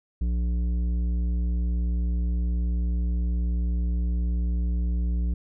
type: tone with tanh clipping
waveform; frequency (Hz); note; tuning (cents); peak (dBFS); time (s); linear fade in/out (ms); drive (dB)
triangle; 59.4; A#1; +33; -24; 0.21-5.34; 5; 14
effects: none